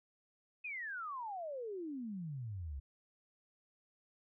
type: exponential sweep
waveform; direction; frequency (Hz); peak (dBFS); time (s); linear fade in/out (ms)
sine; down; 2566 to 64.4; -40; 0.64-2.8; 10
effects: none